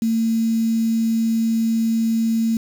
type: tone with quantisation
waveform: sine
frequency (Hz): 226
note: A3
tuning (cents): +47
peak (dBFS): -16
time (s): 0.02-2.57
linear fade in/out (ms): 2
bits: 6
effects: none